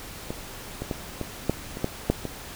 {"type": "clicks", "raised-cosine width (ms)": 2, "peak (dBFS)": [-16, -17, -14, -15, -8, -21, -10, -6, -16], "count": 9, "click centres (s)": [0.305, 0.82, 0.912, 1.213, 1.496, 1.771, 1.844, 2.1, 2.253], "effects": ["pink hiss -40 dBFS RMS until 2.55 s"]}